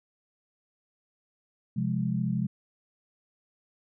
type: chord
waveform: sine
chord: F minor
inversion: second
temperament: equal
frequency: 130.81 / 174.61 / 207.7 Hz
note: C3 / F3 / Ab3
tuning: 0 / 0 / 0 cents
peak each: -30 dBFS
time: 1.76-2.47 s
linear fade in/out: 10 ms
effects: none